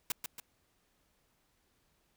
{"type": "noise with echo", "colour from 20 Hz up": "white", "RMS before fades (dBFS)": -33, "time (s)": [0.1, 0.12], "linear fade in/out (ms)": 2, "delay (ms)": 140, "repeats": 2, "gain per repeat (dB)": -6, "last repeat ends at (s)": 0.4, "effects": ["pink hiss -74 dBFS RMS until 2.16 s"]}